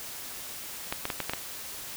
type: clicks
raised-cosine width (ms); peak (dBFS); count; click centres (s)
0.3; -13; 6; 0.925 / 1.054 / 1.102 / 1.203 / 1.296 / 1.335
effects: white hiss -40 dBFS RMS until 1.96 s